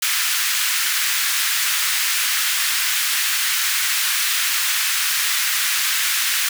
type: high-pass noise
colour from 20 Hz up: pink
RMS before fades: -20 dBFS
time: 0.02-6.49 s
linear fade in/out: 5 ms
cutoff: 1500 Hz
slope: 24 dB/octave
effects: none